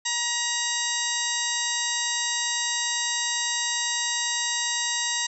harmonic tone with a mistuned harmonic, 950 Hz, A#5, 33 cents sharp, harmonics 1 / 2 / 3 / 4 / 5 / 6 / 7 / 8, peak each -35 / -31 / -34 / -31 / -35 / -33 / -33 / -31 dBFS, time 0.05-5.27 s, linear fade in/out 10 ms, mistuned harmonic 7, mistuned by -86 cents, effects none

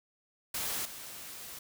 white noise with level steps, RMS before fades -35 / -45 dBFS, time 0.54-1.59 s, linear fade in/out 5 ms, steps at 0.85 s, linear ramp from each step 5 ms, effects none

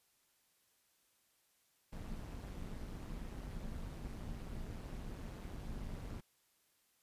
brown noise with amplitude modulation, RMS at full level -42 dBFS, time 1.92-6.21 s, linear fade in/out 10 ms, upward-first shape sine, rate 195 Hz, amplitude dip 70%, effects white hiss -75 dBFS RMS until 7.02 s + resampled to 32000 Hz

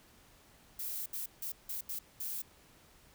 violet noise bursts at uneven times, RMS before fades -39 dBFS, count 6, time 0.79-1.06 / 1.13-1.26 / 1.42-1.52 / 1.69-1.81 / 1.89-1.99 / 2.2-2.42 s, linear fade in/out 5 ms, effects pink hiss -62 dBFS RMS until 3.14 s

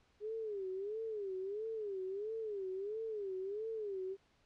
sine tone with vibrato, 409.7 Hz, G#4, 24 cents flat, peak -38 dBFS, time 0.2-4.17 s, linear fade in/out 50 ms, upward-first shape sine, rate 1.5 Hz, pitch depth 160 cents each way, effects pink hiss -72 dBFS RMS until 4.45 s + low-pass 5000 Hz 12 dB/octave

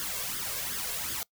white noise with flanger, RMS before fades -34 dBFS, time 0-1.23 s, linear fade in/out 0 ms, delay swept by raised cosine 0.59 to 1.89 ms, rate 2.7 Hz, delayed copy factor +0.7, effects noise-tail reverb RT60 0.1 s tail -23 dB re dry

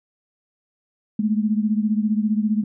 sine beating tone pair, 210.3 / 225.3 Hz, G#3 / A3, +22 / +41 cents, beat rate 15 Hz, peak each -19 / -23 dBFS, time 1.19-2.64 s, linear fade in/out 5 ms, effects none

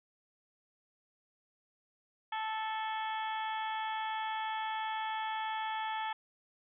harmonic tone with a mistuned harmonic, 438.5 Hz, A4, 6 cents flat, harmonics 2 / 3 / 4 / 5 / 6 / 7 / 8, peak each -35 / -44 / -43 / -47 / -51 / -52 / -48 dBFS, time 2.32-6.13 s, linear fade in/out 5 ms, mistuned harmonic 8, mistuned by -80 cents, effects none

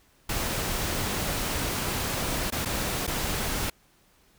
pink noise with dropouts, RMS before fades -29 dBFS, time 0.29-3.7 s, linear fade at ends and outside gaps 5 ms, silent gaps 2.504-2.522 / 2.65-2.656 / 3.068-3.075 s, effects pink hiss -62 dBFS RMS until 4.38 s

